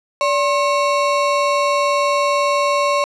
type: ring-modulated tone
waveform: square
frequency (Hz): 824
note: G#5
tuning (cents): -14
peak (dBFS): -12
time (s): 0.21-3.04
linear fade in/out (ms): 0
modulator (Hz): 247
effects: low-pass 6000 Hz 12 dB/octave